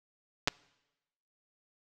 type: clicks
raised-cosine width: 0.2 ms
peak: -9 dBFS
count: 2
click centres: 0.475 / 0.482 s
effects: noise-tail reverb RT60 1.0 s tail -24 dB re dry